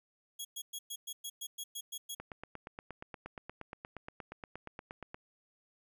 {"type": "tone bursts", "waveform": "15% pulse", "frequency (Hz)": 3322, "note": "G#7", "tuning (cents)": 0, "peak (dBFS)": -32, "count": 11, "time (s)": [0.39, 2.15], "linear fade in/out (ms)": 10, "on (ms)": 60, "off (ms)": 110}
{"type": "click train", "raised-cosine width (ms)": 0.5, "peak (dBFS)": -28, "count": 26, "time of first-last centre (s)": [2.2, 5.145], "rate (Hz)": 8.49}
{"effects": []}